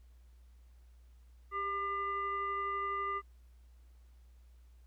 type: tone with frequency modulation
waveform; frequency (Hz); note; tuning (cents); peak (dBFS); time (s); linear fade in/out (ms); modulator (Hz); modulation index
sine; 1200; D6; +37; -33; 1.51-3.22; 50; 804; 0.66
effects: added 60 Hz sine -56 dBFS peak until 4.86 s + pink hiss -75 dBFS RMS until 4.86 s